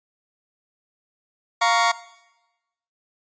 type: chord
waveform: sawtooth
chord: Bb minor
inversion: second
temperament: just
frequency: 699.2 / 932.3 / 1118.8 Hz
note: F5 / Bb5 / Db6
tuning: +2 / 0 / +16 cents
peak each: -17 dBFS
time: 1.61-1.92 s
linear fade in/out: 10 ms
effects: noise-tail reverb RT60 1.0 s tail -18 dB re dry + resampled to 16000 Hz